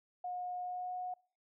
sine tone with pitch glide, 721 to 728.5 Hz, F#5 to F#5, -45 to -27 cents, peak -37 dBFS, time 0.24-1.14 s, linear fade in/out 5 ms, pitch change +18 cents, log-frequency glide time 0.61-0.93 s, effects noise-tail reverb RT60 0.5 s tail -25 dB re dry

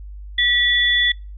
sine tone pair together, 1941 / 3442 Hz, B6 / A7, -31 / -39 cents, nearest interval minor seventh, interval 992 cents, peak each -17 dBFS, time 0.38-1.12 s, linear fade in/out 5 ms, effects noise-tail reverb RT60 0.3 s tail -26 dB re dry + added 50 Hz sine -32 dBFS peak until 1.37 s

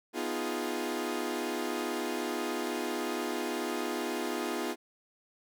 sawtooth chord, F half-diminished seventh, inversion second, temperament equal, 246.9 / 311.1 / 349.2 / 415.3 Hz, Cb4 / Eb4 / F4 / Ab4, 0 / 0 / 0 / 0 cents, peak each -34 / -34 / -32 / -34 dBFS, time 0.13-4.76 s, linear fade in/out 50 ms, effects none

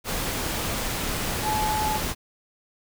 sine tone in noise, 857 Hz, A5, 46 cents flat, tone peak -24 dBFS, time 1.42-2 s, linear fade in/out 50 ms, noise pink, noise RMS -28 dBFS, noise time 0.04-2.15 s, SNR +1 dB, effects none

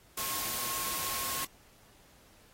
sine tone in noise, 1080 Hz, C#6, 45 cents flat, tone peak -41 dBFS, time 0.17-1.45 s, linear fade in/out 5 ms, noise white, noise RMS -35 dBFS, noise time 0.17-1.45 s, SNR -9 dB, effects pink hiss -61 dBFS RMS until 2.53 s + AAC 48 kbps

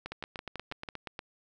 two click trains, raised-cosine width 0.3 ms, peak -22 / -22 dBFS, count 6 / 10, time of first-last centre 0.06-0.888 / 0.12-1.191 s, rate 6.04 / 8.4 Hz, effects none

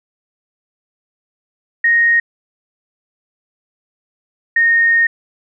sine tone pair in turn, 1864.7 / 1848.6 Hz, A#6 / A#6, 0 / -15 cents, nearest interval unison, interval 15 cents, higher first, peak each -9 dBFS, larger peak neither, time 1.84-2.2 / 4.56-5.07 s, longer second, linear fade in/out 5 ms, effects none

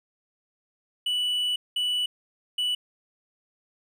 triangle tone bursts at uneven times, 2960 Hz, F#7, in tune, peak -22 dBFS, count 3, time 1.06-1.56 / 1.76-2.06 / 2.58-2.75 s, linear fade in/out 5 ms, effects none

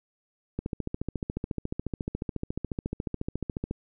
click train, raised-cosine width 3 ms, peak -17 dBFS, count 45, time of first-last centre 0.59-3.711 s, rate 14.1 Hz, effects none

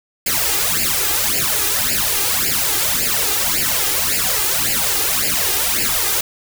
white noise with flanger, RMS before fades -18 dBFS, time 0.26-6.21 s, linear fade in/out 5 ms, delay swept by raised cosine 0.41 to 2.51 ms, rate 1.8 Hz, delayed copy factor +0.9, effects none

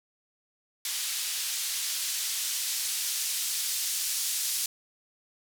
blue noise with band-pass filter sweep, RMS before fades -31 dBFS, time 0.85-4.66 s, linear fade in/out 2 ms, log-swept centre 3500 to 5300 Hz, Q 0.7, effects none

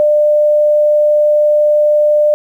sine tone, 598 Hz, D5, 31 cents sharp, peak -7 dBFS, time 0-2.34 s, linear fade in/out 0 ms, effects 8-bit

